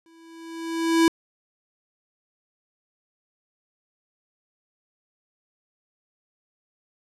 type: tone with exponential growth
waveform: square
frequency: 329.6 Hz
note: E4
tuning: in tune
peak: -14 dBFS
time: 0.06-1.08 s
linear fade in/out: 1 ms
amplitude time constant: 220 ms
effects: low-pass 10000 Hz 12 dB/octave